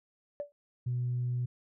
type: tone with exponential decay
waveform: sine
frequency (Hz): 579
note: D5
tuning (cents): -25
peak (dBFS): -29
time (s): 0.4-0.52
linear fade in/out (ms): 0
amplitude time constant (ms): 25
type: tone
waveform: sine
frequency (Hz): 123.2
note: B2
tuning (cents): -4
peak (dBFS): -28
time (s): 0.86-1.46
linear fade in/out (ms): 10
effects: tanh soft clip ceiling -25 dBFS